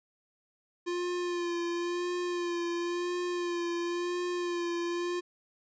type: tone with vibrato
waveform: square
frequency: 349.2 Hz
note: F4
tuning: in tune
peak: -31 dBFS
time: 0.86-5.21 s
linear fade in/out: 20 ms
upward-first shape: sine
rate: 0.96 Hz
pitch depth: 29 cents each way
effects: resampled to 16000 Hz